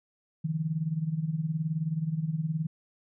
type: tone with tremolo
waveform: sine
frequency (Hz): 158.8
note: D#3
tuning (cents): +36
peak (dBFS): -24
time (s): 0.44-2.67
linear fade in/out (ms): 10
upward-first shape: sine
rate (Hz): 19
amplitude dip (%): 75
effects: none